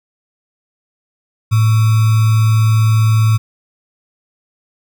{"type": "tone with sample-and-hold", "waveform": "sine", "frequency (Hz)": 110, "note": "A2", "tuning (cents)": 0, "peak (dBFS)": -8, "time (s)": [1.51, 3.38], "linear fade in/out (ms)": 20, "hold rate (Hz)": 1225, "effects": []}